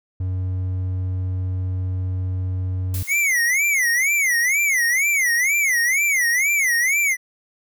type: tone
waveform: triangle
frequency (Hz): 92.5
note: F#2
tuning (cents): 0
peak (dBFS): -19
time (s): 0.2-3.03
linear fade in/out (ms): 5
type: noise with exponential decay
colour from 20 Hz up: blue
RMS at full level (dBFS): -30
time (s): 2.94-3.77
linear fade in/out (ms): 1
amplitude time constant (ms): 180
type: tone with vibrato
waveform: square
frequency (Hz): 2093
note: C7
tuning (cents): 0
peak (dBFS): -17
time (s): 3.07-7.17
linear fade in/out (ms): 50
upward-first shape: sine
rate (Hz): 2.1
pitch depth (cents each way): 210
effects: none